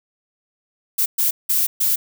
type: noise bursts at uneven times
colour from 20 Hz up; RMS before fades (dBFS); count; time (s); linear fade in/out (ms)
violet; -18; 4; 0.98-1.06 / 1.18-1.31 / 1.49-1.67 / 1.8-1.96; 10
effects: none